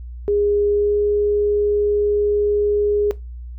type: tone with pitch glide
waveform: sine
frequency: 410.3 to 413.4 Hz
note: G#4 to G#4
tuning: -21 to -8 cents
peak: -15 dBFS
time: 0.28-3.11 s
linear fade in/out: 0 ms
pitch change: +13 cents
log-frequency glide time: 0.68-0.96 s
effects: noise-tail reverb RT60 0.2 s tail -18 dB re dry + added 60 Hz sine -30 dBFS peak until 3.58 s